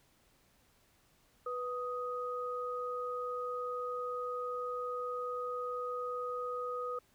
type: tone pair together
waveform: sine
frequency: 493.5 / 1249 Hz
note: B4 / D#6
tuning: -1 / +6 cents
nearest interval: octave + major third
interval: 1607 cents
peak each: -38 / -38 dBFS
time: 1.46-6.99 s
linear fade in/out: 5 ms
effects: pink hiss -69 dBFS RMS until 7.14 s